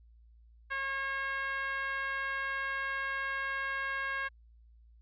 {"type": "tone with band-pass filter", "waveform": "10% pulse", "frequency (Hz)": 543, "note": "C#5", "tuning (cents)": -36, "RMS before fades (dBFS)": -35, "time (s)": [0.7, 4.29], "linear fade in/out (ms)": 20, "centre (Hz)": 1500, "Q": 2.8, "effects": ["added 57 Hz sine -56 dBFS peak until 5.01 s", "resampled to 11025 Hz"]}